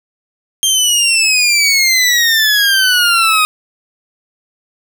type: exponential sweep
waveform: 20% pulse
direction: down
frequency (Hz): 3200 to 1244.5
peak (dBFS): -4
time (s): 0.63-3.45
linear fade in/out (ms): 0
effects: none

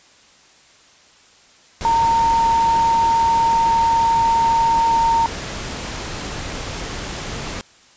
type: tone in noise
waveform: sine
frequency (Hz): 917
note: A#5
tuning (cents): -29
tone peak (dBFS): -13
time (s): 1.85-5.26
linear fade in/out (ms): 0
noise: pink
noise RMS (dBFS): -28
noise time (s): 1.81-7.61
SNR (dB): +12
effects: white hiss -50 dBFS RMS until 7.96 s + resampled to 16000 Hz

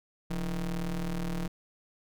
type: ring-modulated tone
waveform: square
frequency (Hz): 77.78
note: D#2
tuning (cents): 0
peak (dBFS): -28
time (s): 0.3-1.48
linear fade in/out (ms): 10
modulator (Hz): 97.5
effects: none

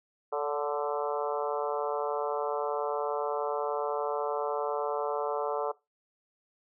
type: harmonic tone with a mistuned harmonic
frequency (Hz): 146.83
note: D3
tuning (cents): 0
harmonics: 3 / 4 / 5 / 6 / 7 / 8 / 9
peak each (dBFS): -32 / -34 / -36 / -38 / -39 / -40 / -41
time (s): 0.32-5.72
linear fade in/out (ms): 10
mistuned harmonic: 4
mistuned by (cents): -30
effects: noise-tail reverb RT60 0.2 s tail -19 dB re dry

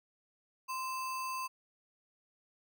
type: tone with sample-and-hold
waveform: sine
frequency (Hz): 1039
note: C6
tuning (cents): -12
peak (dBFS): -35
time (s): 0.68-1.48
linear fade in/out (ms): 20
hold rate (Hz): 3675
effects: none

